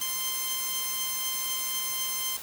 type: tone pair together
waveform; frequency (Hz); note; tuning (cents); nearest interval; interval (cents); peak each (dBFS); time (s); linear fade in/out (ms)
5% pulse; 1047 / 3137; C6 / G7; +1 / +1; octave + perfect fifth; 1900; -22; 0.01-2.37; 5
effects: white hiss -41 dBFS RMS until 2.42 s